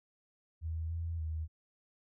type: tone with pitch steps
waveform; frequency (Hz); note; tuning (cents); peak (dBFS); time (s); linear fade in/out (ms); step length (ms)
sine; 80.9 / 83.3 / 79.3; E2 / E2 / D#2; -32 / +19 / +33; -34; 0.61-1.48; 50; 290
effects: none